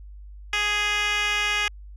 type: tone with band-pass filter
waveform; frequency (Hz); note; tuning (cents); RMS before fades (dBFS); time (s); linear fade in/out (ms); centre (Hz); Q
10% pulse; 415.3; G#4; 0; -24; 0.53-1.68; 2; 2900; 1.6
effects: added 50 Hz sine -39 dBFS peak until 1.96 s